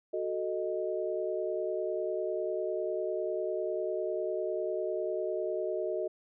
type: chord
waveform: sine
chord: D# diminished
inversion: first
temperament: equal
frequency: 370 / 440 / 622.3 Hz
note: F#4 / A4 / D#5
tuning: 0 / 0 / 0 cents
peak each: -34 / -36 / -34 dBFS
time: 0.13-6.08 s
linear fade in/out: 10 ms
effects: none